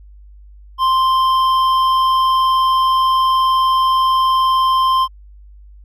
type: tone with hard clipping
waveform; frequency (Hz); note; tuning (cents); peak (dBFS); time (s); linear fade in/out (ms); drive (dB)
triangle; 1046.5; C6; 0; -13; 0.78-5.08; 50; 11
effects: added 50 Hz sine -38 dBFS peak until 5.84 s